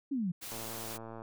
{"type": "exponential sweep", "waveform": "sine", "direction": "down", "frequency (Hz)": [293.7, 165], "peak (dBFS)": -30, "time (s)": [0.11, 0.32], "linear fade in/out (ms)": 10}
{"type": "noise", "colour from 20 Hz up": "white", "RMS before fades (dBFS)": -43, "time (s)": [0.41, 0.98], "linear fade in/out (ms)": 20}
{"type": "click train", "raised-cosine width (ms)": 1, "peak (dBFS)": -31, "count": 80, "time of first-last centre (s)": [0.52, 1.219], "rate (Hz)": 113}
{"effects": []}